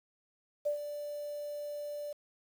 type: tone with ADSR envelope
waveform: sine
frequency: 587.3 Hz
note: D5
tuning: in tune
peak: -27 dBFS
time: 0.65-2.13 s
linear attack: 16 ms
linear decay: 110 ms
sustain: -10 dB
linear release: 7 ms
effects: 9-bit